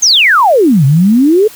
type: exponential two-way sweep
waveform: sine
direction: down then up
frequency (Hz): 6730 to 130 to 449.1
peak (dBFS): -4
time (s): 0.02-1.48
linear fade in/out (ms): 10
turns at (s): 0.85
effects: white hiss -34 dBFS RMS until 1.55 s